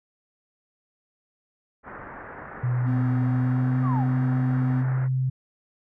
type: low-pass noise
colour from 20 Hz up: white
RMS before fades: -40 dBFS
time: 1.83-5.09 s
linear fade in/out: 50 ms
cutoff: 1800 Hz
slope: 48 dB/octave
type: tone with pitch glide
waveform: sine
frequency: 123.8 to 130.18 Hz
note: B2 to C3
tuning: +5 to -8 cents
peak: -21 dBFS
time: 2.63-5.3 s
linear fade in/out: 10 ms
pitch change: +87 cents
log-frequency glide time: 3.24-3.88 s
type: tone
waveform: triangle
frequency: 254.5 Hz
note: C4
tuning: 48 cents flat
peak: -24 dBFS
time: 2.84-4.85 s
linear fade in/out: 50 ms
type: exponential sweep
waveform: sine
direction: down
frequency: 1261 to 698.5 Hz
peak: -29 dBFS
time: 3.82-4.07 s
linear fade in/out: 50 ms
effects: none